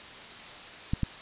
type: clicks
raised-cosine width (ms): 5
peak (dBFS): -14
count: 2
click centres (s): 0.935 / 1.033
effects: white hiss -44 dBFS RMS until 1.21 s + resampled to 8000 Hz